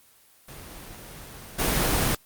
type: noise with level steps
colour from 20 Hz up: pink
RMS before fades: -42 / -23 dBFS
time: 0.48-2.15 s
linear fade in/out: 5 ms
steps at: 1.58 s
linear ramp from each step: 20 ms
effects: white hiss -57 dBFS RMS until 2.25 s + Opus 24 kbps